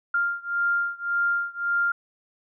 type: beating tone pair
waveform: sine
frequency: 1396.9 / 1398.7 Hz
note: F6 / F6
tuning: 0 / +2 cents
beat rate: 1.8 Hz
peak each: -25 / -26 dBFS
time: 0.14-1.92 s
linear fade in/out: 5 ms
effects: none